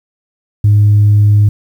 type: tone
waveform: sine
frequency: 103.83 Hz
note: G#2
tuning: in tune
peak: -3 dBFS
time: 0.64-1.49 s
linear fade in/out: 5 ms
effects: tanh soft clip ceiling -2 dBFS + 7-bit